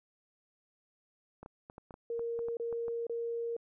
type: clicks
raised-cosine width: 1 ms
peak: -33 dBFS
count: 11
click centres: 1.43 / 1.461 / 1.699 / 1.781 / 1.908 / 1.941 / 2.194 / 2.391 / 2.485 / 2.727 / 2.882 s
type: tone bursts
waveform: sine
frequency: 466.2 Hz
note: A#4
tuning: in tune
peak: -33 dBFS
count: 3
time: 2.1-3.566 s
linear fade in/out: 2 ms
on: 470 ms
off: 28 ms
effects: none